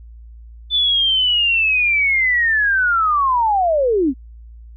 sine linear sweep, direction down, 3520 to 240 Hz, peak -13 dBFS, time 0.7-4.14 s, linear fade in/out 50 ms, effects added 57 Hz sine -36 dBFS peak until 4.76 s

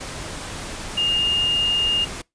sine tone in noise, 2830 Hz, F7, 22 cents sharp, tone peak -18 dBFS, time 0.97-2.05 s, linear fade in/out 10 ms, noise pink, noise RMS -32 dBFS, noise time 0-2.22 s, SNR +11 dB, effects noise-tail reverb RT60 0.2 s tail -24 dB re dry + resampled to 22050 Hz

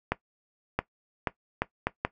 accelerating click train, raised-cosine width 0.5 ms, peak -10 dBFS, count 6, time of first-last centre 0.12-2.05 s, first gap 670 ms, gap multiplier 0.72, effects noise-tail reverb RT60 0.1 s tail -17 dB re dry

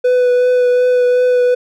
triangle tone with vibrato, 496.7 Hz, B4, 10 cents sharp, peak -7 dBFS, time 0.04-1.55 s, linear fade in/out 10 ms, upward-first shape triangle, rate 2.7 Hz, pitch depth 16 cents each way, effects none

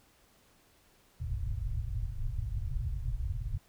pink low-pass noise, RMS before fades -34 dBFS, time 1.2-3.58 s, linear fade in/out 10 ms, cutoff 130 Hz, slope 96 dB/octave, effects pink hiss -65 dBFS RMS until 3.68 s

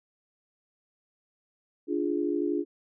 sine chord, D diminished, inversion none, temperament equal with one note detuned, 293.7 / 346.2 / 415.3 Hz, D4 / F4 / Ab4, 0 / -15 / 0 cents, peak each -29 / -29 / -32 dBFS, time 1.87-2.65 s, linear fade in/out 50 ms, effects none

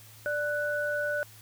sine tone pair together, 588.9 / 1484 Hz, D5 / F#6, +5 / +5 cents, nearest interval octave + major third, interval 1600 cents, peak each -30 / -30 dBFS, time 0.26-1.23 s, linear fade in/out 0 ms, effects added 108 Hz sine -53 dBFS peak until 1.41 s + white hiss -53 dBFS RMS until 1.41 s

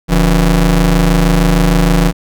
35% pulse ring-modulated tone, 106.8 Hz, G#2, 49 cents sharp, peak -3 dBFS, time 0.08-2.13 s, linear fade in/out 50 ms, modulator 66.6 Hz, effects none

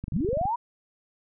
click train, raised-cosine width 5 ms, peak -21 dBFS, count 11, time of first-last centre 0.04-0.455 s, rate 24.1 Hz
sine linear sweep, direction up, 115.3 to 987.8 Hz, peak -24 dBFS, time 0.13-0.56 s, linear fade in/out 10 ms
effects none

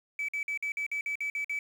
sine tone bursts, 2299 Hz, D7, 37 cents flat, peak -28 dBFS, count 10, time 0.19-1.59 s, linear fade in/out 2 ms, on 95 ms, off 50 ms, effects tanh soft clip ceiling -27 dBFS + 9-bit

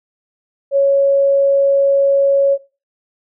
sine tone, 554.4 Hz, C#5, in tune, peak -9 dBFS, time 0.71-2.58 s, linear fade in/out 50 ms, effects noise-tail reverb RT60 0.3 s tail -17 dB re dry

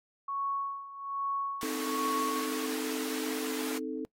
sine tone with tremolo, 1108.7 Hz, C#6, in tune, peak -29 dBFS, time 0.28-2.66 s, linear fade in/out 5 ms, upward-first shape sine, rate 1.2 Hz, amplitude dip 80%
pink high-pass noise, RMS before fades -40 dBFS, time 1.61-3.78 s, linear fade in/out 2 ms, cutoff 830 Hz, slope 12 dB/octave
sine chord, A diminished, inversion first, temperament equal, 261.6 / 311.1 / 440 Hz, C4 / Eb4 / A4, 0 / 0 / 0 cents, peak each -37 dBFS, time 1.63-4.05 s, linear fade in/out 0 ms
effects noise-tail reverb RT60 0.1 s tail -22 dB re dry + AAC 48 kbps

